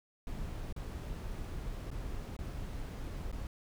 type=noise with dropouts; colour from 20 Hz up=brown; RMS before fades=-40 dBFS; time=0.27-3.47 s; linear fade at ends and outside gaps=1 ms; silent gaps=0.726-0.763 / 1.904-1.914 / 2.366-2.389 / 3.316-3.326 s; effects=none